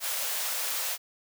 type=high-pass noise; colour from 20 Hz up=white; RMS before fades=-31 dBFS; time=0-0.98 s; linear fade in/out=50 ms; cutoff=470 Hz; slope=96 dB/octave; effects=none